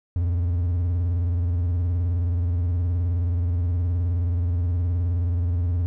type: tone with vibrato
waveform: triangle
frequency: 86.9 Hz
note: F2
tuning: 8 cents flat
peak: -18 dBFS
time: 0.16-5.86 s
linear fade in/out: 0 ms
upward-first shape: square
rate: 19 Hz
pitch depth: 72 cents each way
effects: none